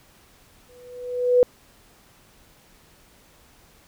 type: tone with exponential growth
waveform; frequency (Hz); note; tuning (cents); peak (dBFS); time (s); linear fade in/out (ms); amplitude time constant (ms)
sine; 493.9; B4; 0; -10; 0.69-1.43; 0; 160
effects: pink hiss -55 dBFS RMS until 3.87 s